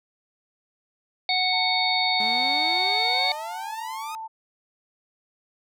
harmonic tone, 740 Hz, F#5, in tune, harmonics 1 / 3 / 5 / 6, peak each -26 / -26 / -26 / -26 dBFS, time 1.29-3.32 s, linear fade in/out 2 ms
sine tone with pitch glide, 899 to 888.2 Hz, A5 to A5, +37 to +16 cents, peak -32 dBFS, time 1.52-4.28 s, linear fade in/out 20 ms, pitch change -21 cents, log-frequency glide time 1.78-3.69 s
sawtooth exponential sweep, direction up, 208.8 to 1273 Hz, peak -31 dBFS, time 2.2-4.15 s, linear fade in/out 0 ms
effects none

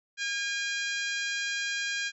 harmonic tone, 811 Hz, G#5, 41 cents flat, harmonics 2 / 3 / 4 / 5 / 6 / 7 / 8 / 9, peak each -32 / -36 / -38 / -40 / -42 / -43 / -44 / -45 dBFS, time 0.17-2.12 s, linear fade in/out 50 ms, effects none

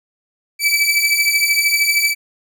sawtooth beating tone pair, 2300 / 2313 Hz, D7 / D7, -37 / -27 cents, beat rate 13 Hz, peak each -13 dBFS, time 0.59-2.15 s, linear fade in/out 50 ms, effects none

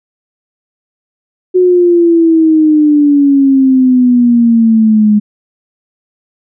sine exponential sweep, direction down, 368.3 to 207.8 Hz, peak -4 dBFS, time 1.54-5.2 s, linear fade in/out 20 ms, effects none

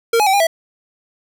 square tone with pitch steps, 461.3 / 840 / 769 / 807 / 656 Hz, A#4 / G#5 / G5 / G#5 / E5, -18 / +19 / -33 / -50 / -9 cents, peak -12 dBFS, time 0.13-0.47 s, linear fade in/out 5 ms, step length 68 ms, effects none

